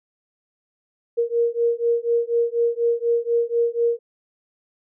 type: beating tone pair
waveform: sine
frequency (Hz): 467.1 / 471.2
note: A#4 / A#4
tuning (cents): +3 / +19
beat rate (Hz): 4.1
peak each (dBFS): -21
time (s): 1.17-3.99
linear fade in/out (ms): 20
effects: none